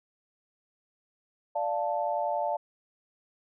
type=chord; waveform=sine; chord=D minor; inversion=none; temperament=equal; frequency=587.3 / 698.5 / 880 Hz; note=D5 / F5 / A5; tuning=0 / 0 / 0 cents; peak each=-31 dBFS; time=1.55-2.57 s; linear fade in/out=10 ms; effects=none